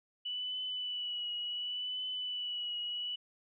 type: tone with vibrato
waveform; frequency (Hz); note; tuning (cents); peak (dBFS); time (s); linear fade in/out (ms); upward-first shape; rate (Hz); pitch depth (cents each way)
sine; 2960; F#7; 0; -35; 0.25-3.16; 10; triangle; 0.69; 35
effects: none

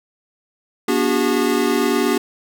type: tone cluster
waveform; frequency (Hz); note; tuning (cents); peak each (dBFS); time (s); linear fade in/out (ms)
square; 241.4 / 290.3 / 366.1 / 404.8; B3 / D4 / F#4 / G#4; -39 / -20 / -18 / -44; -22; 0.88-2.18; 5
effects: none

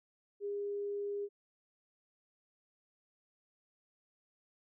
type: tone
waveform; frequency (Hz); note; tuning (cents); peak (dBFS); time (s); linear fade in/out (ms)
sine; 406.2; G#4; -38; -35; 0.4-1.29; 50
effects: none

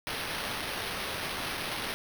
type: noise with sample-and-hold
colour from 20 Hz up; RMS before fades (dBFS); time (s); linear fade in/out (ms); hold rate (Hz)
white; -35; 0.07-1.94; 0; 7350
effects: none

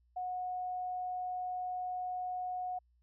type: tone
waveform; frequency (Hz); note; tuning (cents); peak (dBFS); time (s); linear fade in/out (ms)
sine; 730; F#5; -24; -35; 0.16-2.79; 10
effects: added 60 Hz sine -67 dBFS peak until 3.02 s

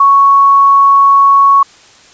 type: tone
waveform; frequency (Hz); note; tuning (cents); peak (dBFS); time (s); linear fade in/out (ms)
sine; 1110; C#6; +2; -3; 0-1.63; 5
effects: white hiss -41 dBFS RMS until 2.13 s + resampled to 16000 Hz

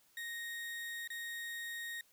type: tone with dropouts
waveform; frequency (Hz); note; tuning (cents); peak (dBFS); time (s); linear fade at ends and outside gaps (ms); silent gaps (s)
35% pulse; 1864.7; A#6; 0; -39; 0.17-2.01; 2; 1.076-1.102
effects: white hiss -69 dBFS RMS until 2.12 s

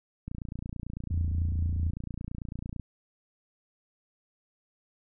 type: click train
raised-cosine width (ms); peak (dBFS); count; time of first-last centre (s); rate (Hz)
5; -24; 74; 0.28-2.797; 29
type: tone with vibrato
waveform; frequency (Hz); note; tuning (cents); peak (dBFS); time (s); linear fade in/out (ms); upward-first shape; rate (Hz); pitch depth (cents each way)
sine; 82.41; E2; 0; -26; 1.1-1.91; 10; sine; 3.7; 17
effects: none

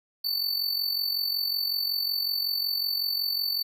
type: tone with amplitude modulation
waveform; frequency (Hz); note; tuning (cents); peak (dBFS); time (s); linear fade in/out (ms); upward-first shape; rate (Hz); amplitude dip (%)
square; 4500; C#8; +25; -23; 0.24-3.63; 10; sine; 45.4; 70
effects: none

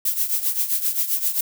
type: noise with tremolo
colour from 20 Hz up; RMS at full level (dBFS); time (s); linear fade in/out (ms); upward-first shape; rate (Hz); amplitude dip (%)
violet; -19; 0.05-1.41; 5; triangle; 7.6; 80
effects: none

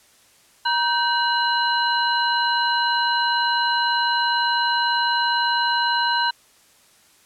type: tone cluster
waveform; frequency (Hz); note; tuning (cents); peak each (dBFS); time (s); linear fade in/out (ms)
sine; 951 / 1548 / 2905 / 4062; A#5 / G6 / F#7 / B7; +34 / -22 / -32 / +48; -21 / -23 / -28 / -25; 0.65-6.31; 10
effects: white hiss -55 dBFS RMS until 7.25 s + low-pass 11000 Hz 12 dB/octave

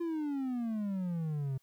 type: exponential sweep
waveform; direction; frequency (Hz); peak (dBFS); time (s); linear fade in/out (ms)
triangle; down; 346 to 130.1; -30; 0-1.58; 10
effects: white hiss -73 dBFS RMS until 1.62 s

